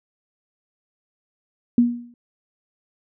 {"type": "tone with exponential decay", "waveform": "sine", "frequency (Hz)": 239.6, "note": "A#3", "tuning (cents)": 48, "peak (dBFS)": -9, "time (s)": [1.78, 2.14], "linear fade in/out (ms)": 2, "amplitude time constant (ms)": 78, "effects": []}